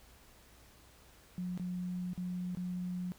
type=tone with dropouts; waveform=sine; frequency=180 Hz; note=F#3; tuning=47 cents flat; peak=-35 dBFS; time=1.38-3.12 s; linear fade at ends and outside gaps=0 ms; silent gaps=1.576-1.597 / 2.133-2.177 / 2.549-2.572 s; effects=added 60 Hz sine -64 dBFS peak until 3.18 s + pink hiss -61 dBFS RMS until 3.18 s